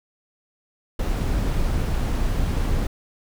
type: noise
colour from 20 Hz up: brown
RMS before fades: -22 dBFS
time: 0.99-2.87 s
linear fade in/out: 5 ms
effects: none